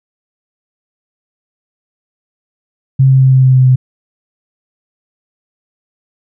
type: tone with pitch steps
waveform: sine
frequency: 133.5 / 132.65 / 131.81 / 130.98 / 130.15 / 129.33 / 128.51 Hz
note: C3 / C3 / C3 / C3 / C3 / C3 / C3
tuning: +35 / +24 / +13 / +2 / -9 / -20 / -31 cents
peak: -4 dBFS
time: 2.99-3.76 s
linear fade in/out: 10 ms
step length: 110 ms
effects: none